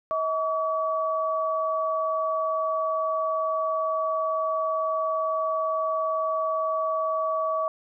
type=tone pair together; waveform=sine; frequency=638.8 / 1139 Hz; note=D#5 / C#6; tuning=+45 / +47 cents; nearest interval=minor seventh; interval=1002 cents; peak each=-26 dBFS; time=0.11-7.68 s; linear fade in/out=0 ms; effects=none